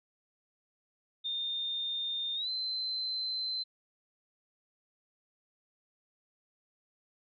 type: tone with pitch glide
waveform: sine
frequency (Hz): 3633 to 4078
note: A#7 to C8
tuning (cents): -45 to -45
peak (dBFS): -32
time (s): 1.24-3.64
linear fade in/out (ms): 20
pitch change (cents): +200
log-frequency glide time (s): 2.35-2.49
effects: none